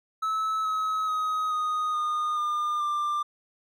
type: tone with pitch steps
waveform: triangle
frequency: 1300 / 1280.6 / 1261.5 / 1242.7 / 1224.2 / 1206 / 1188 Hz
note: E6 / D#6 / D#6 / D#6 / D#6 / D6 / D6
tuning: -24 / +49 / +23 / -3 / -28 / +46 / +20 cents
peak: -23 dBFS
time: 0.22-3.23 s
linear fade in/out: 10 ms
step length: 430 ms
effects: none